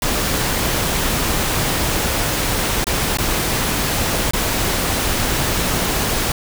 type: noise with dropouts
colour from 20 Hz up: pink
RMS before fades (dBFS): -19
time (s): 0.02-6.32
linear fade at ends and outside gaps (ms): 2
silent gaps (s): 2.843-2.868 / 3.172-3.185 / 4.31-4.334
effects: none